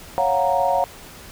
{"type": "chord", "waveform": "sine", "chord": "Gb major seventh", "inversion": "second", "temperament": "equal", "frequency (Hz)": [554.4, 698.5, 740, 932.3], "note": ["Db5", "F5", "Gb5", "Bb5"], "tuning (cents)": [0, 0, 0, 0], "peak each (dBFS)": -22, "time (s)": [0.18, 0.84], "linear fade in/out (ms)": 0, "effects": ["pink hiss -41 dBFS RMS until 1.31 s"]}